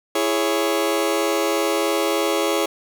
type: chord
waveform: sawtooth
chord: C# minor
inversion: first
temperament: just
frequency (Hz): 332.6 / 415.8 / 554.4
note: E4 / G#4 / C#5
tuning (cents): +16 / +2 / 0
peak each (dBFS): -19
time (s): 0.15-2.66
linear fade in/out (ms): 5
effects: none